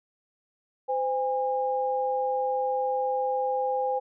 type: tone pair together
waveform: sine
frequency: 513.6 / 814 Hz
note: C5 / G#5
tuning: -32 / -35 cents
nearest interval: minor sixth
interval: 797 cents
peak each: -27 dBFS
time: 0.88-4 s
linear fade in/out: 20 ms
effects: none